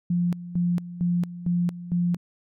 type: tone with tremolo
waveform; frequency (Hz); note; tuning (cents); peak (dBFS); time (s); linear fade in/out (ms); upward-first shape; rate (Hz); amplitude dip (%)
sine; 174.9; F3; +3; -20; 0.1-2.17; 5; square; 2.2; 80
effects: none